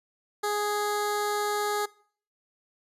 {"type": "tone with notch filter", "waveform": "15% pulse", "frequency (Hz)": 415.3, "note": "G#4", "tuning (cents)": 0, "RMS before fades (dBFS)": -28, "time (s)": [0.43, 1.86], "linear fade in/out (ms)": 10, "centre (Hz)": 2500, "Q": 1.9, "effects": ["noise-tail reverb RT60 0.5 s tail -22 dB re dry", "resampled to 32000 Hz"]}